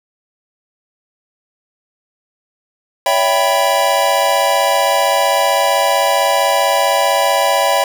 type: chord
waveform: square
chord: C# half-diminished seventh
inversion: none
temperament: equal with one note detuned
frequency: 563.7 / 659.3 / 784 / 987.8 Hz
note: C#5 / E5 / G5 / B5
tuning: +29 / 0 / 0 / 0 cents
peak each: -18 dBFS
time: 3.06-7.84 s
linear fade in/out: 2 ms
effects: none